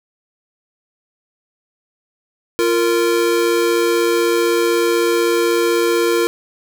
square tone pair together, 346.3 / 462.3 Hz, F4 / A#4, -15 / -14 cents, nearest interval perfect fourth, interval 501 cents, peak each -17 dBFS, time 2.59-6.27 s, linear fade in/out 0 ms, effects none

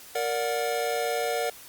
square chord, Bb augmented, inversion none, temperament just, 466.2 / 582.7 / 728.4 Hz, Bb4 / D5 / F#5, 0 / -14 / -27 cents, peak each -30 / -32 / -31 dBFS, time 0.15-1.5 s, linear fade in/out 5 ms, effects white hiss -47 dBFS RMS until 1.68 s + Opus 48 kbps

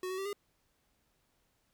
square tone with pitch steps, 369 / 375 / 388.3 / 406.7 Hz, F#4 / F#4 / G4 / G#4, -5 / +23 / -16 / -36 cents, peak -36 dBFS, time 0.03-0.33 s, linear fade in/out 2 ms, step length 75 ms, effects pink hiss -75 dBFS RMS until 1.73 s

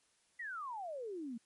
sine exponential sweep, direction down, 2000 to 220 Hz, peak -40 dBFS, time 0.39-1.38 s, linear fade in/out 10 ms, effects white hiss -73 dBFS RMS until 1.45 s + MP3 48 kbps

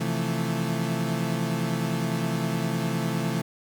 35% pulse chord, F major seventh, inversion second, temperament equal, 130.81 / 164.81 / 174.61 / 220 Hz, C3 / E3 / F3 / A3, 0 / 0 / 0 / 0 cents, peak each -29 / -27 / -32 / -29 dBFS, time 0-3.42 s, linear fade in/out 10 ms, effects 10-bit

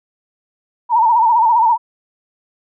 sine tone with vibrato, 923 Hz, A#5, 17 cents flat, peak -9 dBFS, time 0.89-1.78 s, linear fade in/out 50 ms, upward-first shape sine, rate 15 Hz, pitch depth 95 cents each way, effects none

